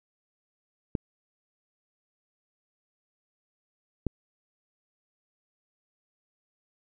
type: clicks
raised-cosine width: 3 ms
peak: -14 dBFS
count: 2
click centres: 0.952 / 4.067 s
effects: none